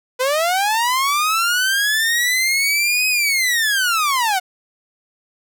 sawtooth linear two-way sweep, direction up then down, 493.9 to 2538 to 714 Hz, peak -12 dBFS, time 0.19-4.4 s, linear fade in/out 20 ms, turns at 3.08 s, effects none

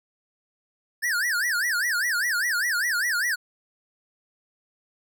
square tone with vibrato, 1661.2 Hz, G#6, in tune, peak -23 dBFS, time 1.02-3.36 s, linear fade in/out 20 ms, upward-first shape sine, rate 5 Hz, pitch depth 290 cents each way, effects none

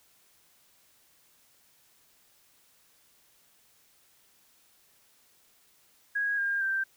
sine tone with pitch steps, 1649 / 1608.5 / 1569.1 Hz, G#6 / G6 / G6, -13 / +44 / +1 cents, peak -26 dBFS, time 6.15-6.84 s, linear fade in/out 10 ms, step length 230 ms, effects white hiss -64 dBFS RMS until 6.96 s

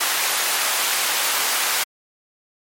pink high-pass noise, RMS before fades -21 dBFS, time 0-1.84 s, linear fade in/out 10 ms, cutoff 960 Hz, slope 12 dB/octave, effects MP3 64 kbps

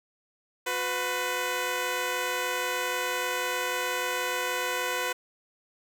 10% pulse tone pair together, 363.4 / 500 Hz, F#4 / B4, -31 / +21 cents, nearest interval tritone, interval 552 cents, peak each -26 / -20 dBFS, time 0.66-5.13 s, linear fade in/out 10 ms, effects none

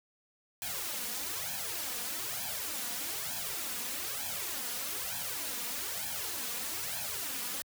white noise with flanger, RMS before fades -37 dBFS, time 0.62-7.62 s, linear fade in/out 0 ms, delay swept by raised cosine 1.2 to 4.2 ms, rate 1.1 Hz, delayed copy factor +1, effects high-pass 60 Hz 12 dB/octave

